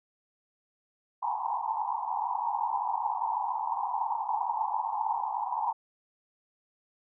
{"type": "band-pass noise", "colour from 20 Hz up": "pink", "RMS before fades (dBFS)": -31, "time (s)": [1.22, 5.73], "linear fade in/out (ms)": 10, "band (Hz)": [800, 1000], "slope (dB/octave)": 96, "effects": []}